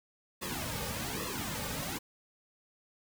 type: noise with flanger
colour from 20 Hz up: pink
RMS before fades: -37 dBFS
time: 0.41-1.99 s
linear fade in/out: 20 ms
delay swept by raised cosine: 1.3 to 3 ms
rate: 1.2 Hz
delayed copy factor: -0.95
effects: none